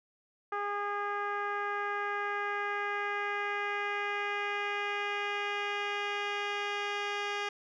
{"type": "tone with low-pass filter sweep", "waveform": "10% pulse", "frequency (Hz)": 408.7, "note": "G#4", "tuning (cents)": -28, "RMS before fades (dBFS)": -34, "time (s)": [0.52, 7.49], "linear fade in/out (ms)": 5, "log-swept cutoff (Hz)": [1300, 3900], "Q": 1.7, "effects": []}